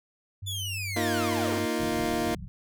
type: tone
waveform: sine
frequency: 98 Hz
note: G2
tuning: in tune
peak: -34 dBFS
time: 0.42-1.66 s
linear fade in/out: 10 ms
type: linear sweep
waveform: sawtooth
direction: down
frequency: 3520 to 171.3 Hz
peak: -29 dBFS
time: 0.46-1.61 s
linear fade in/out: 20 ms
type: chord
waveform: 25% pulse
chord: Bb suspended fourth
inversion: none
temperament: equal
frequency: 233.1 / 311.1 / 349.2 Hz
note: Bb3 / Eb4 / F4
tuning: 0 / 0 / 0 cents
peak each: -27 dBFS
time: 0.96-2.35 s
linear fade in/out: 5 ms
type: low-pass noise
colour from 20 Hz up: white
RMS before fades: -39 dBFS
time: 1.79-2.48 s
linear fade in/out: 0 ms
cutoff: 190 Hz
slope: 96 dB/octave
effects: none